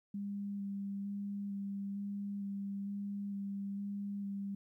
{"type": "tone with vibrato", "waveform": "sine", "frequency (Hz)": 200, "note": "G3", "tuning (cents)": 35, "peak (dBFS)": -37, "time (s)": [0.14, 4.55], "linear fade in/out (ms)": 5, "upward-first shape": "square", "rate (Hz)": 1.1, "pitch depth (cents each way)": 11, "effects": ["13-bit"]}